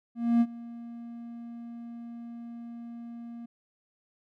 triangle tone with ADSR envelope, 234.6 Hz, A#3, 11 cents sharp, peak -16 dBFS, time 0.15-3.46 s, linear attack 260 ms, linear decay 49 ms, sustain -21 dB, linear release 8 ms, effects none

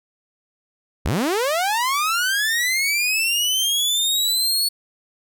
sawtooth linear sweep, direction up, 44.69 to 4435 Hz, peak -15 dBFS, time 1.05-4.69 s, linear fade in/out 10 ms, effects none

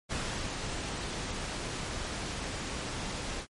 pink noise with ADSR envelope, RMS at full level -33 dBFS, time 0.09-3.47 s, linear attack 30 ms, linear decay 400 ms, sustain -3 dB, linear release 80 ms, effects low-pass 8000 Hz 12 dB/octave + MP3 48 kbps

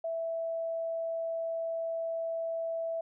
sine tone, 659.3 Hz, E5, in tune, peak -31 dBFS, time 0.04-3.01 s, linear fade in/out 5 ms, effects none

